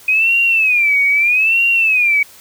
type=tone with vibrato; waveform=sine; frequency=2489 Hz; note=D#7; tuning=in tune; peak=-10 dBFS; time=0.08-2.23 s; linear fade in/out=5 ms; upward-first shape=sine; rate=0.79 Hz; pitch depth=180 cents each way; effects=white hiss -42 dBFS RMS until 2.4 s